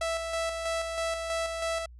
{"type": "tone with tremolo", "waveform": "sawtooth", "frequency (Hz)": 659.3, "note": "E5", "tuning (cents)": 0, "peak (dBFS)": -24, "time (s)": [0.01, 1.86], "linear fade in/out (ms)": 5, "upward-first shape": "square", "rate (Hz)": 3.1, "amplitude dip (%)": 40, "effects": ["added 60 Hz sine -46 dBFS peak until 1.99 s", "resampled to 24000 Hz"]}